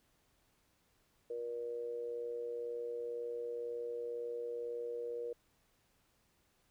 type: tone with amplitude modulation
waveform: sine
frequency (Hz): 475.5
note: A#4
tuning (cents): +34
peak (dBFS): -35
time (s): 1.3-5.33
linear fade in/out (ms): 5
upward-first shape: sine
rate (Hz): 122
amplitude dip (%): 60
effects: pink hiss -74 dBFS RMS until 6.7 s